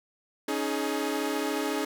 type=chord; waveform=sawtooth; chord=C# suspended second; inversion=none; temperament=equal with one note detuned; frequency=277.2 / 311.1 / 420.6 Hz; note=C#4 / D#4 / G#4; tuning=0 / 0 / +22 cents; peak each=-28 dBFS; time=0.48-1.85 s; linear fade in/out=5 ms; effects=none

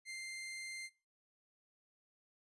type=tone; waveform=sawtooth; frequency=2093 Hz; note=C7; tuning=in tune; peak=-40 dBFS; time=0.05-0.9 s; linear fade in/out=50 ms; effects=noise-tail reverb RT60 0.3 s tail -20 dB re dry + resampled to 24000 Hz

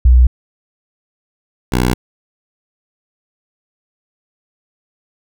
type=tone pair in turn; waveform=sine / 10% pulse; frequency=61.74 / 61.74 Hz; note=B1 / B1; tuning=0 / 0 cents; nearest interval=unison; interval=0 cents; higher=neither; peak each=-4 dBFS; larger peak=neither; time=0.05-0.27 / 1.72-1.94 s; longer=neither; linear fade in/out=5 ms; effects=none

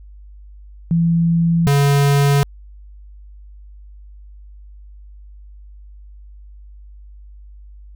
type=tone pair in turn; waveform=sine / square; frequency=167.7 / 141.53 Hz; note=E3 / C#3; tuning=+30 / +36 cents; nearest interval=minor third; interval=294 cents; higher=first; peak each=-12 dBFS; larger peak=neither; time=0.91-1.67 / 1.67-2.43 s; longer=neither; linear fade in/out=0 ms; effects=added 50 Hz sine -37 dBFS peak until 7.95 s

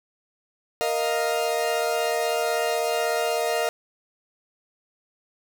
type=chord; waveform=40% pulse; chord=Bb suspended fourth; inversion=none; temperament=equal; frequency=466.2 / 622.3 / 698.5 Hz; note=Bb4 / Eb5 / F5; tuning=0 / 0 / 0 cents; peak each=-26 dBFS; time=0.81-3.69 s; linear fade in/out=0 ms; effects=none

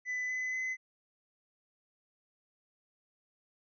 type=tone with pitch steps; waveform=triangle; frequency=2000 / 2016 / 2033 Hz; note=B6 / B6 / B6; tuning=+21 / +35 / +50 cents; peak=-31 dBFS; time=0.05-0.77 s; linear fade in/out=50 ms; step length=240 ms; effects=resampled to 16000 Hz

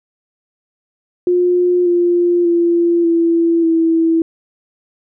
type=tone with pitch steps; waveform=sine; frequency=356.5 / 349.2 / 342 / 334.9 / 328 Hz; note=F4 / F4 / F4 / E4 / E4; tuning=+36 / 0 / -36 / +27 / -9 cents; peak=-10 dBFS; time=1.27-4.22 s; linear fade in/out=2 ms; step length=590 ms; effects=none

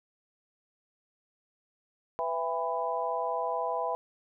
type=harmonic tone with a mistuned harmonic; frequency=166 Hz; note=E3; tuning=12 cents sharp; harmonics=3 / 4 / 5 / 6; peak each=-35 / -33 / -35 / -33 dBFS; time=2.19-3.95 s; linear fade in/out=0 ms; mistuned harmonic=5; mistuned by=-46 cents; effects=none

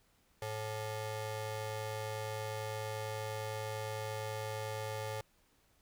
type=ring-modulated tone; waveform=25% pulse; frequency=325.2 Hz; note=E4; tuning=23 cents flat; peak=-31 dBFS; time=0.42-5.21 s; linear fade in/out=2 ms; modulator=217 Hz; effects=pink hiss -71 dBFS RMS until 5.81 s

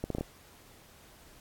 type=accelerating click train; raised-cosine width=2 ms; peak=-19 dBFS; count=5; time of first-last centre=0.04-0.21 s; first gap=63 ms; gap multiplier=0.74; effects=pink hiss -57 dBFS RMS until 1.4 s + AAC 64 kbps

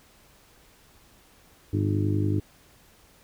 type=harmonic tone with a mistuned harmonic; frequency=50.5 Hz; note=G#1; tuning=48 cents flat; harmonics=2 / 3 / 4 / 5 / 6 / 7 / 8; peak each=-24 / -33 / -35 / -37 / -28 / -34 / -39 dBFS; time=1.73-2.4 s; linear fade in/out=5 ms; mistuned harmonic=8; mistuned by=+73 cents; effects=pink hiss -57 dBFS RMS until 3.23 s

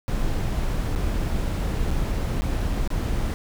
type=noise with dropouts; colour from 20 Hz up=brown; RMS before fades=-24 dBFS; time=0.08-3.34 s; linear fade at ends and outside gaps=0 ms; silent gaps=0.951-0.96 / 1.905-1.913 / 2.41-2.42 / 2.876-2.903 s; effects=none

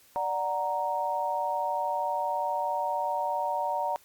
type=chord; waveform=sine; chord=D augmented; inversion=none; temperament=equal; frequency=587.3 / 740 / 932.3 Hz; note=D5 / F#5 / A#5; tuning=0 / 0 / 0 cents; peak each=-33 / -32 / -29 dBFS; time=0.16-3.96 s; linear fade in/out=0 ms; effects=white hiss -59 dBFS RMS until 4.04 s + Opus 48 kbps

